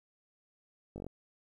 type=slowing click train; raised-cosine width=2 ms; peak=-29 dBFS; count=6; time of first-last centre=0.96-1.066 s; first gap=20 ms; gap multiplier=1.03; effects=11-bit